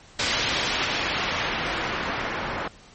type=noise with low-pass filter sweep; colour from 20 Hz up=white; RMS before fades=-27 dBFS; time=0.19-2.68 s; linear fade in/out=5 ms; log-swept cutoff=4500 to 1400 Hz; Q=0.88; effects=pink hiss -50 dBFS RMS until 2.94 s + MP3 32 kbps